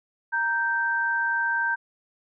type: tone pair together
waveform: sine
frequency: 931 / 1564.2 Hz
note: A#5 / G6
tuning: -2 / -4 cents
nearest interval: major sixth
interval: 898 cents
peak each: -28 / -23 dBFS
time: 0.32-1.76 s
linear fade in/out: 20 ms
effects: none